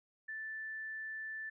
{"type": "tone", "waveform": "sine", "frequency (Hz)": 1760, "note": "A6", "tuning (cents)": 0, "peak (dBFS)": -40, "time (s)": [0.28, 1.5], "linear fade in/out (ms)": 10, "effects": []}